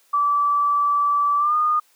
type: tone with pitch glide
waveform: sine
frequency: 1158 to 1223.3 Hz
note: D6 to D#6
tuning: -25 to -30 cents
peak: -16 dBFS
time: 0.13-1.8 s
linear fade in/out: 10 ms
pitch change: +95 cents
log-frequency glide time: 1.38-1.55 s
effects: white hiss -59 dBFS RMS until 1.95 s + high-pass 400 Hz 12 dB/octave